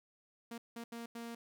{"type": "tone bursts at uneven times", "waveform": "sawtooth", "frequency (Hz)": 233.1, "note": "A#3", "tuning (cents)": 0, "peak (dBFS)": -39, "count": 4, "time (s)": [[0.51, 0.58], [0.76, 0.84], [0.92, 1.06], [1.15, 1.35]], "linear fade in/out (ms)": 5, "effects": []}